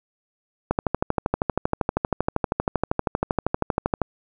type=click train; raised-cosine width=1 ms; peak=-6 dBFS; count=43; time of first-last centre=0.71-4.017 s; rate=12.7 Hz; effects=none